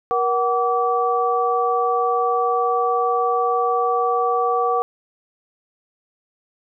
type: tone cluster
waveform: sine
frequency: 475.5 / 749 / 1155 Hz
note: A#4 / F#5 / D6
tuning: +34 / +21 / -29 cents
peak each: -21 dBFS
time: 0.11-4.82 s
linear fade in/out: 0 ms
effects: none